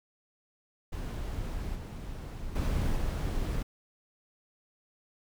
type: noise with level steps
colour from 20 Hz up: brown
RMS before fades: -35 / -39 / -29 / -31 dBFS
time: 0.92-3.63 s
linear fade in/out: 10 ms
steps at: 1.75 / 2.55 / 2.96 s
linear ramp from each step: 10 ms
effects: none